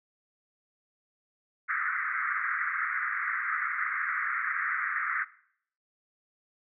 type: band-pass noise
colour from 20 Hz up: pink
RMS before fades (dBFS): -31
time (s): 1.68-5.25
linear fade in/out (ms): 20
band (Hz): 1200 to 2100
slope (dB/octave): 96
effects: noise-tail reverb RT60 0.6 s tail -18 dB re dry